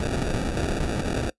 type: noise with sample-and-hold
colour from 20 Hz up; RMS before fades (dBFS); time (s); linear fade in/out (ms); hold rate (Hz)
pink; -26; 0-1.3; 0; 1050
effects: noise-tail reverb RT60 0.1 s tail -21 dB re dry + resampled to 24000 Hz